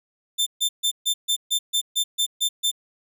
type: tone bursts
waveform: sawtooth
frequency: 3565 Hz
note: A7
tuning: 22 cents sharp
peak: -16 dBFS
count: 11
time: 0.38-2.715 s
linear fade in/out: 20 ms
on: 85 ms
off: 140 ms
effects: none